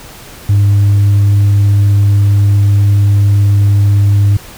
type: tone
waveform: sine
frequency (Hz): 101.2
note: G#2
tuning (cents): -44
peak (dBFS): -3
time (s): 0.49-4.37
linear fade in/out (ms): 5
effects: tanh soft clip ceiling -4 dBFS + pink hiss -33 dBFS RMS until 4.57 s